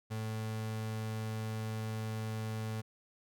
35% pulse tone, 109.9 Hz, A2, 2 cents flat, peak -34 dBFS, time 0.1-2.82 s, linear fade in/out 20 ms, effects none

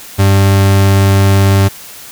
40% pulse tone, 98 Hz, G2, in tune, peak -5 dBFS, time 0.18-1.69 s, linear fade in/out 20 ms, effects white hiss -32 dBFS RMS until 2.11 s

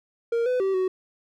triangle tone with pitch steps, 465.7 / 502 / 385.7 / 373.2 Hz, A#4 / B4 / G4 / F#4, -2 / +28 / -28 / +15 cents, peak -19 dBFS, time 0.32-0.88 s, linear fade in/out 5 ms, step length 140 ms, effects none

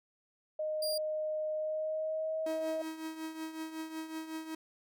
sine tone with pitch glide, 618 to 636.5 Hz, D#5 to D#5, -12 to +39 cents, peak -32 dBFS, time 0.59-2.82 s, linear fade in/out 5 ms, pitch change +51 cents, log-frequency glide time 1.54-2.43 s
sawtooth tone, 4790 Hz, D8, 33 cents sharp, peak -32 dBFS, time 0.82-0.98 s, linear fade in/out 5 ms
45% pulse tone with tremolo, 318.5 Hz, D#4, 41 cents sharp, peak -36 dBFS, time 2.46-4.55 s, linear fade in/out 5 ms, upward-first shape triangle, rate 5.4 Hz, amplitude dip 70%
effects none

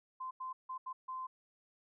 sine tone bursts at uneven times, 1035 Hz, C6, 19 cents flat, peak -39 dBFS, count 5, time 0.2-0.31 / 0.4-0.53 / 0.69-0.78 / 0.86-0.93 / 1.08-1.27 s, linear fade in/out 10 ms, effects none

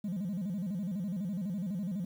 sine tone with vibrato, 189.7 Hz, F#3, 43 cents sharp, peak -30 dBFS, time 0.04-2.05 s, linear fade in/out 5 ms, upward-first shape square, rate 12 Hz, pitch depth 160 cents each way, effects tanh soft clip ceiling -31 dBFS + 10-bit

